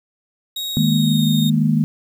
40% pulse tone with pitch glide, 3775 to 3699 Hz, A#7 to A#7, +21 to -14 cents, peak -22 dBFS, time 0.56-1.5 s, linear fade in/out 5 ms, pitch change -35 cents, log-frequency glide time 0.83-1.26 s
sine chord, D# suspended fourth, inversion none, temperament just, 155.56 / 207.4 / 233.3 Hz, D#3 / G#3 / A#3, 0 / -2 / +2 cents, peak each -17 / -19 / -18 dBFS, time 0.77-1.84 s, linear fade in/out 0 ms
effects 8-bit

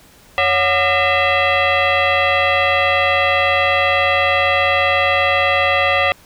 sine tone with frequency modulation, 730 Hz, F#5, 24 cents flat, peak -12 dBFS, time 0.38-6.12 s, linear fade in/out 0 ms, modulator 644 Hz, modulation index 3.6, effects pink hiss -47 dBFS RMS until 6.25 s

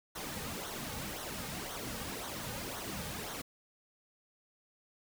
pink noise with flanger, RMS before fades -41 dBFS, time 0.15-3.42 s, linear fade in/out 10 ms, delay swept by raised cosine 0.4 to 3 ms, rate 1.9 Hz, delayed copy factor -0.65, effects none

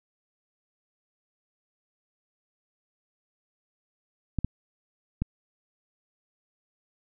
clicks, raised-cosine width 5 ms, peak -14 dBFS, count 3, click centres 4.387 / 4.446 / 5.22 s, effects none

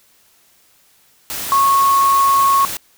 sine tone in noise, 1100 Hz, C#6, 14 cents flat, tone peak -10 dBFS, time 1.52-2.65 s, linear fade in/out 0 ms, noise white, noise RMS -25 dBFS, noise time 1.3-2.77 s, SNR +12 dB, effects white hiss -54 dBFS RMS until 2.97 s

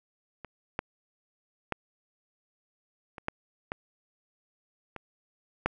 clicks, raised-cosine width 0.5 ms, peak -26 / -14 / -14 / -26 / -14 / -17 / -24 / -10 dBFS, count 8, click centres 0.447 / 0.791 / 1.723 / 3.182 / 3.284 / 3.719 / 4.963 / 5.66 s, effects none

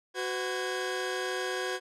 sawtooth tone cluster, 370.8 / 505 / 1637 Hz, F#4 / B4 / G#6, +4 / +39 / -25 cents, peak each -30 / -32 / -32 dBFS, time 0.14-1.8 s, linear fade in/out 50 ms, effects low-pass 8000 Hz 12 dB/octave

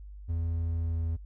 triangle tone with pitch glide, 83.2 to 82.2 Hz, E2 to E2, +17 to -4 cents, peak -26 dBFS, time 0.28-1.17 s, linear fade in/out 20 ms, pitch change -21 cents, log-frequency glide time 0.8-1.02 s, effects noise-tail reverb RT60 0.1 s tail -24 dB re dry + added 50 Hz sine -42 dBFS peak until 1.25 s

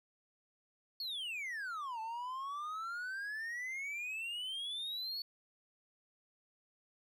triangle exponential two-way sweep, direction down then up, 4458 to 874 to 4458 Hz, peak -37 dBFS, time 1-5.22 s, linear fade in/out 2 ms, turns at 2 s, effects none

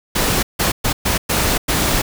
pink noise bursts at uneven times, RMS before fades -17 dBFS, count 6, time 0.15-0.43 / 0.59-0.72 / 0.84-0.93 / 1.05-1.18 / 1.29-1.58 / 1.68-2.02 s, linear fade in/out 10 ms, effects none

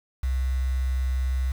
sine tone with quantisation, 64.7 Hz, C2, 19 cents flat, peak -22 dBFS, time 0.23-1.52 s, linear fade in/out 5 ms, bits 7, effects none

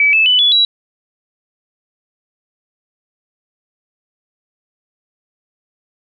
sine tone with pitch steps, 2293 / 2619 / 2991 / 3416 / 3901 Hz, D7 / E7 / F#7 / G#7 / B7, -42 / -12 / +18 / +48 / -22 cents, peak -8 dBFS, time 0-0.65 s, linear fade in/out 2 ms, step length 130 ms, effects none

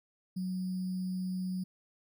sine tone with sample-and-hold, 184.6 Hz, F#3, 4 cents flat, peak -32 dBFS, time 0.36-1.64 s, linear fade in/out 10 ms, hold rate 4900 Hz, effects none

